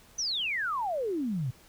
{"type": "exponential sweep", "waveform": "sine", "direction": "down", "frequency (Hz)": [6200, 116.54], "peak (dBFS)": -28, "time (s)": [0.18, 1.51], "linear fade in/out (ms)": 10, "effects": ["pink hiss -57 dBFS RMS until 1.68 s"]}